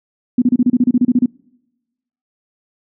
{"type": "tone bursts", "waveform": "sine", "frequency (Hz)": 246.9, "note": "B3", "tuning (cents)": 0, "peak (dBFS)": -8, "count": 13, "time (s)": [0.38, 1.26], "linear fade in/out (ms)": 5, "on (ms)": 40, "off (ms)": 30, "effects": ["noise-tail reverb RT60 1.0 s tail -26 dB re dry"]}